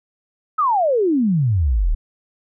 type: exponential sweep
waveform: sine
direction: down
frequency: 1318.5 to 34 Hz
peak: -14 dBFS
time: 0.58-1.95 s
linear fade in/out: 10 ms
effects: none